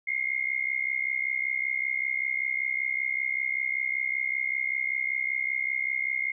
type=tone with amplitude modulation; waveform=sine; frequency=2130 Hz; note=C7; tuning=30 cents sharp; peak=-22 dBFS; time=0.07-6.32 s; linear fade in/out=10 ms; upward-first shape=sine; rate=65.2 Hz; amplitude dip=90%; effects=none